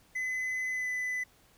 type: tone with pitch glide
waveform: triangle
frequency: 2022 to 2002 Hz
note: B6 to B6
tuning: +40 to +23 cents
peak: -29 dBFS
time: 0.15-1.24 s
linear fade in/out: 10 ms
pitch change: -17 cents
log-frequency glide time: 0.71-0.88 s
effects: pink hiss -63 dBFS RMS until 1.57 s